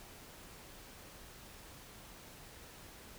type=silence; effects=pink hiss -54 dBFS RMS until 3.18 s